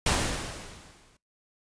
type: noise with exponential decay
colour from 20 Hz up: pink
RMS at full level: -22 dBFS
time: 0.06-1.17 s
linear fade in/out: 5 ms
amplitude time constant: 240 ms
effects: noise-tail reverb RT60 0.2 s tail -22 dB re dry + resampled to 22050 Hz